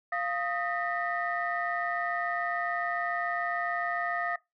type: tone cluster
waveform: sine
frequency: 696 / 1249 / 1822 / 1949 Hz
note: F5 / D#6 / A#6 / B6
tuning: -6 / +6 / -40 / -23 cents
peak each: -32 / -33 / -33 / -37 dBFS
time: 0.12-4.36 s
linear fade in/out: 5 ms
effects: noise-tail reverb RT60 0.2 s tail -22 dB re dry + tanh soft clip ceiling -18 dBFS